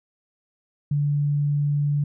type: tone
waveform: sine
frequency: 145.2 Hz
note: D3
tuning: 19 cents flat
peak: -19 dBFS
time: 0.91-2.04 s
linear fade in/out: 5 ms
effects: none